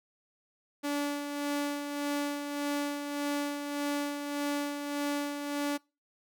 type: tone with tremolo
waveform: sawtooth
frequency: 288.4 Hz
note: D4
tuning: 31 cents flat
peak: -25 dBFS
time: 0.83-5.78 s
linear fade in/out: 20 ms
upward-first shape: sine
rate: 1.7 Hz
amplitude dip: 50%
effects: noise-tail reverb RT60 0.3 s tail -26 dB re dry